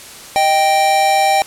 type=tone pair together; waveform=square; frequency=622.9 / 784 Hz; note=D#5 / G5; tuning=+2 / 0 cents; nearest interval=major third; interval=398 cents; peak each=-19 / -12 dBFS; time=0.36-1.42 s; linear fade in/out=0 ms; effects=white hiss -35 dBFS RMS until 1.46 s + low-pass 11000 Hz 12 dB/octave